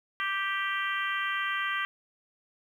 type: harmonic tone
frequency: 392 Hz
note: G4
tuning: in tune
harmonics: 3 / 4 / 5 / 6 / 7 / 8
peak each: -33 / -33 / -33 / -40 / -40 / -39 dBFS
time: 0.2-1.85 s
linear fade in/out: 0 ms
effects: 10-bit